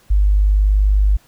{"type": "tone", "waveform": "sine", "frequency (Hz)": 50.4, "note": "G1", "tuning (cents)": 49, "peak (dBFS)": -10, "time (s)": [0.1, 1.17], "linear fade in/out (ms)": 10, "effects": ["pink hiss -53 dBFS RMS until 1.27 s"]}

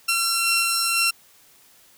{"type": "tone pair together", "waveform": "15% pulse", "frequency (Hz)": [1359, 2720], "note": ["F6", "F7"], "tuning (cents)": [-48, -46], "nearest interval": "octave", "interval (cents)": 1202, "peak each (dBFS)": [-17, -14], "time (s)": [0.08, 1.11], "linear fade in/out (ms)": 10, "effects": ["white hiss -54 dBFS RMS until 1.97 s"]}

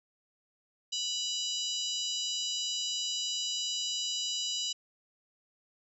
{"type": "harmonic tone with a mistuned harmonic", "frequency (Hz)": 983, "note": "B5", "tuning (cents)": -8, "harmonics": [3, 4, 5, 6, 7, 8], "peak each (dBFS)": [-35, -37, -39, -41, -42, -43], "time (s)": [0.92, 4.73], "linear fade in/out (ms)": 10, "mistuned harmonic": 8, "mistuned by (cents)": -68, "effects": []}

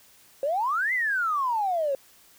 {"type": "exponential two-way sweep", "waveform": "triangle", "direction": "up then down", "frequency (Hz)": [530, 2093, 530], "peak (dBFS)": -19, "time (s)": [0.43, 1.95], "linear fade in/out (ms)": 2, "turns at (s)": 0.93, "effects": ["tanh soft clip ceiling -21 dBFS", "white hiss -56 dBFS RMS until 2.38 s"]}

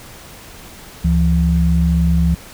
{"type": "tone pair together", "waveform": "sine", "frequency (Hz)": [70.93, 168.7], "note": ["C#2", "E3"], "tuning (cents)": [40, 40], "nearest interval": "octave + minor third", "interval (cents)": 1500, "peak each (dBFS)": -14, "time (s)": [1.04, 2.35], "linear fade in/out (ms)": 10, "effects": ["pink hiss -38 dBFS RMS until 2.53 s"]}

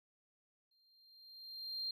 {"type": "tone with exponential growth", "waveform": "triangle", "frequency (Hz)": 4186, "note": "C8", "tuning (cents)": 0, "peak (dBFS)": -33, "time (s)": [0.71, 1.91], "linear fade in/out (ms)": 5, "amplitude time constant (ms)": 260, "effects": ["tanh soft clip ceiling -35 dBFS"]}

